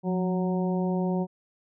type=harmonic tone with a mistuned harmonic; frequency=185 Hz; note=F#3; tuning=in tune; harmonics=1 / 2 / 3 / 4 / 5; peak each=-25 / -31 / -35 / -37 / -39 dBFS; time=0.03-1.27 s; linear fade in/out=50 ms; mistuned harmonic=1; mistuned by=-50 cents; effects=none